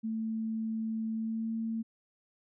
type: tone with pitch glide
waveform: sine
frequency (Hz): 222.1 to 225.1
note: A3 to A3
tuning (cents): +16 to +40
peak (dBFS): -31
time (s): 0.03-1.83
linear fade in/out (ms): 20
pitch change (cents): +24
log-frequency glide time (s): 1.14-1.52
effects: none